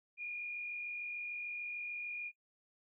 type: tone with frequency modulation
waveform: sine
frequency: 2429 Hz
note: D#7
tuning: 42 cents flat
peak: -39 dBFS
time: 0.17-2.32 s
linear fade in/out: 50 ms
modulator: 46.7 Hz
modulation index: 0.77
effects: noise-tail reverb RT60 0.1 s tail -21 dB re dry